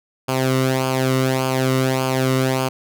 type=tone with flanger; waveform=sawtooth; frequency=130.81 Hz; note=C3; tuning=in tune; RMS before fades=-19 dBFS; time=0.28-2.69 s; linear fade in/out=10 ms; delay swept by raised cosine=0.52 to 1.23 ms; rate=1.7 Hz; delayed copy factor=-0.7; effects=none